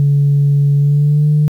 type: tone with pitch glide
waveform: sine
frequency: 142.4 to 149.91 Hz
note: C#3 to D3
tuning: +47 to +36 cents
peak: -7 dBFS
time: 0-1.48 s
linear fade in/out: 0 ms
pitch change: +89 cents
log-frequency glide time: 0.77-1.3 s
effects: tanh soft clip ceiling -5 dBFS + 8-bit